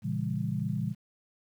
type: chord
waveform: sine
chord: A# diminished seventh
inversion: none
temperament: just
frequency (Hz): 116.54 / 139.85 / 167.82 / 201.4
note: A#2 / C#3 / E3 / G3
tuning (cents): 0 / +16 / +31 / +47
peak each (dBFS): -34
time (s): 0.02-0.95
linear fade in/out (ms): 50
effects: 10-bit